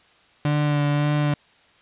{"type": "tone with vibrato", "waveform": "35% pulse", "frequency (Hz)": 146.83, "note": "D3", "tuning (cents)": 0, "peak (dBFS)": -17, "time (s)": [0.45, 1.34], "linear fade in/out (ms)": 2, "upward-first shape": "sine", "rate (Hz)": 1.8, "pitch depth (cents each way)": 18, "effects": ["white hiss -56 dBFS RMS until 1.81 s", "resampled to 8000 Hz"]}